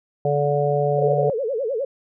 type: harmonic tone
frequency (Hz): 144.7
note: D3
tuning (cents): -25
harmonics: 1 / 3 / 4 / 5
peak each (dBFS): -23 / -22 / -22 / -25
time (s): 0.25-1.3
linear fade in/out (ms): 2
type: tone with vibrato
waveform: sine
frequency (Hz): 493.9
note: B4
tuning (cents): 0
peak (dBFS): -21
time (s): 0.98-1.85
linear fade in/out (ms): 5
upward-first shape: sine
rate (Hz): 9.8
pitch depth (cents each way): 250
effects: none